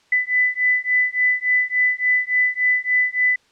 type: beating tone pair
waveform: sine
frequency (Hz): 1996 / 1999.5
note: B6 / B6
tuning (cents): +18 / +21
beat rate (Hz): 3.5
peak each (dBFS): -19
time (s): 0.12-3.36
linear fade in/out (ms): 5
effects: white hiss -58 dBFS RMS until 3.51 s + low-pass 5000 Hz 12 dB/octave